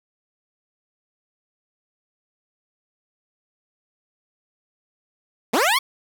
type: linear sweep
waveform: 15% pulse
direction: up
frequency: 186.2 to 1148 Hz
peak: -10 dBFS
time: 5.53-5.79 s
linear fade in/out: 10 ms
effects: none